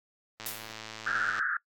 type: click train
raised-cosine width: 0.2 ms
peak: -23 dBFS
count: 110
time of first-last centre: 0.4-1.391 s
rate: 110 Hz
type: noise with exponential decay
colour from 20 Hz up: blue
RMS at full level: -32 dBFS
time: 0.46-0.81 s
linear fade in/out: 1 ms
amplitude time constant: 74 ms
type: band-pass noise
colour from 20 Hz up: white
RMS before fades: -30 dBFS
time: 1.06-1.57 s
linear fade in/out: 5 ms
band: 1300 to 1700 Hz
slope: 96 dB/octave
effects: noise-tail reverb RT60 0.1 s tail -22 dB re dry + AAC 64 kbps